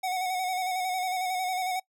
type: tone with vibrato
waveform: square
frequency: 740 Hz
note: F#5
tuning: in tune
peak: -28 dBFS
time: 0.03-1.8 s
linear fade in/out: 10 ms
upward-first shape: square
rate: 11 Hz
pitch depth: 31 cents each way
effects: noise-tail reverb RT60 0.1 s tail -22 dB re dry